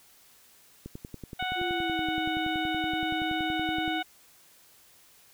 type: click train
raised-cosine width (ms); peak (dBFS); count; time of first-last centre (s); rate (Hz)
3; -26; 33; 0.86-3.879; 10.6
type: harmonic tone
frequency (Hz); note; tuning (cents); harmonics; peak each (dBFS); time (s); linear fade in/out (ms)
739; F#5; -2; 1 / 2 / 3 / 4 / 5; -32 / -35 / -37 / -38 / -39; 1.39-4.03; 10
type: tone with pitch glide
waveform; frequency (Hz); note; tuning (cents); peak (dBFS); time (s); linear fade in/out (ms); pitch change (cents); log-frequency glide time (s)
sine; 349.5 to 318.6; F4 to D#4; +1 to +41; -31; 1.55-4.03; 50; -160; 1.66-2.05
effects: white hiss -58 dBFS RMS until 5.33 s